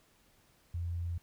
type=tone; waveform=sine; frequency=85.9 Hz; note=F2; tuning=28 cents flat; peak=-33 dBFS; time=0.74-1.18 s; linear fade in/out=5 ms; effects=pink hiss -67 dBFS RMS until 1.22 s